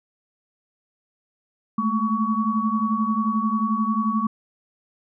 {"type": "tone cluster", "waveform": "sine", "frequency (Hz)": [212.2, 223.5, 1124], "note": ["G#3", "A3", "C#6"], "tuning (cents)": [38, 27, 24], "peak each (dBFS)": -24, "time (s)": [1.78, 4.27], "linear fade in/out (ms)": 5, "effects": []}